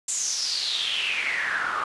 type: noise with band-pass filter sweep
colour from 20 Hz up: pink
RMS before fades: -27 dBFS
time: 0.08-1.84 s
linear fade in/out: 5 ms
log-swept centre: 7500 to 1200 Hz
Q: 6.9
effects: resampled to 24000 Hz